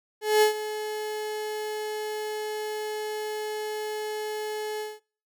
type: tone with ADSR envelope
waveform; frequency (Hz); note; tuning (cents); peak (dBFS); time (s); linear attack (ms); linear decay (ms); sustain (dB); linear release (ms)
35% pulse; 426.9; G#4; +48; -14; 0.21-5; 210; 110; -14; 200
effects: noise-tail reverb RT60 0.5 s tail -26 dB re dry